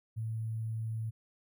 sine tone with sample-and-hold, 111.5 Hz, A2, 23 cents sharp, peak -33 dBFS, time 0.16-1.11 s, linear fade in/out 20 ms, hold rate 11025 Hz, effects none

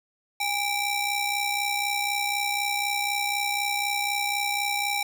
sawtooth ring-modulated tone, 1568 Hz, G6, in tune, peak -18 dBFS, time 0.4-5.03 s, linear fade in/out 5 ms, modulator 752 Hz, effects none

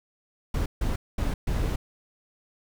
brown noise bursts at uneven times, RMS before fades -26 dBFS, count 4, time 0.54-0.66 / 0.81-0.96 / 1.18-1.34 / 1.47-1.76 s, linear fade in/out 5 ms, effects none

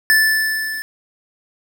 square tone with level ramp, 1753 Hz, A6, 7 cents flat, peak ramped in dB -10 to -25 dBFS, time 0.1-0.82 s, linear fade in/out 0 ms, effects 7-bit

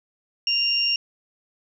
sine tone pair together, 2794 / 5527 Hz, F7 / F8, 0 / -19 cents, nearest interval octave, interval 1181 cents, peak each -22 dBFS, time 0.47-0.96 s, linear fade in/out 2 ms, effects none

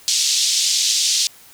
white band-pass noise, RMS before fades -18 dBFS, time 0.08-1.27 s, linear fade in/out 0 ms, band 3400 to 6800 Hz, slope 24 dB/octave, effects white hiss -46 dBFS RMS until 1.53 s

